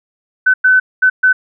sine tone bursts at uneven times, 1513 Hz, F#6, 38 cents sharp, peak -6 dBFS, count 4, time 0.46-0.54 / 0.64-0.8 / 1.02-1.1 / 1.23-1.33 s, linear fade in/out 10 ms, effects none

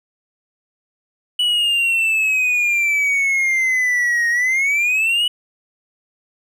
triangle exponential two-way sweep, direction down then up, 2960 to 1864.7 to 2960 Hz, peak -13 dBFS, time 1.39-5.28 s, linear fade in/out 5 ms, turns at 4.29 s, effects none

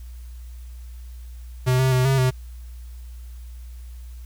square tone with pitch steps, 127.4 / 130.9 / 127.6 / 134.6 / 128.5 Hz, C3 / C3 / C3 / C3 / C3, -46 / +1 / -43 / +49 / -31 cents, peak -17 dBFS, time 1.66-2.31 s, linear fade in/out 20 ms, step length 130 ms, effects added 60 Hz sine -35 dBFS peak until 4.25 s + white hiss -56 dBFS RMS until 4.25 s

